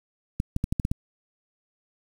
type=clicks; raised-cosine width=5 ms; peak=-12 dBFS; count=7; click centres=0.401 / 0.564 / 0.641 / 0.725 / 0.798 / 0.851 / 0.915 s; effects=7-bit